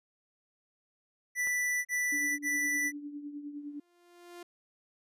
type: tone bursts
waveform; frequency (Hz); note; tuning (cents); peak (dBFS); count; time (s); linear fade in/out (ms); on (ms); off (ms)
square; 1975.5; B6; 0; -29; 3; 1.35-2.922; 50; 500; 36
type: click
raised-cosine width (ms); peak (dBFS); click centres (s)
0.5; -32; 1.472
type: tone with tremolo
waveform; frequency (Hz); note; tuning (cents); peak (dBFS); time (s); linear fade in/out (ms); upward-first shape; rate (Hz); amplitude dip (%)
sine; 291; D4; -16; -36; 2.12-3.8; 5; triangle; 9.8; 65
type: tone with exponential growth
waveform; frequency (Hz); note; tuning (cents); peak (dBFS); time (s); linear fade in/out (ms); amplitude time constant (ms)
sawtooth; 349.2; F4; 0; -39; 3.55-4.43; 5; 190
effects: resampled to 32000 Hz